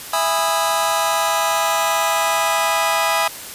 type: chord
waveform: sawtooth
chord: E major seventh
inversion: none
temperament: just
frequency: 659.3 / 824.1 / 988.9 / 1236.1 Hz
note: E5 / G#5 / B5 / D#6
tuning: 0 / -14 / +2 / -12 cents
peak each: -18 dBFS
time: 0.13-3.28 s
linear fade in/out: 5 ms
effects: white hiss -33 dBFS RMS until 3.54 s + resampled to 32000 Hz